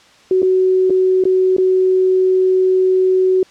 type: tone with dropouts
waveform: sine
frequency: 373.3 Hz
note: F#4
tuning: 15 cents sharp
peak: -10 dBFS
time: 0.31-3.43 s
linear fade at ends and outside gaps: 2 ms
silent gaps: 0.42-0.428 / 0.898-0.904 / 1.239-1.253 / 1.566-1.582 s
effects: white hiss -47 dBFS RMS until 3.5 s + low-pass 5000 Hz 12 dB/octave